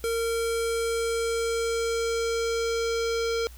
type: tone with low-pass filter sweep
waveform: square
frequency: 460 Hz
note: A#4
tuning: 23 cents flat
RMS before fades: -27 dBFS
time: 0.04-3.47 s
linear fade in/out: 0 ms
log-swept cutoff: 11000 to 5400 Hz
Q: 1.9
effects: added 60 Hz sine -43 dBFS peak until 3.57 s + white hiss -53 dBFS RMS until 3.57 s